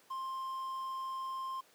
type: tone with quantisation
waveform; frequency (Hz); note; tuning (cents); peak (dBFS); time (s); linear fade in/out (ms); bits
triangle; 1054; C6; +12; -35; 0.1-1.61; 10; 10
effects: pink hiss -64 dBFS RMS until 1.74 s + high-pass 300 Hz 12 dB/octave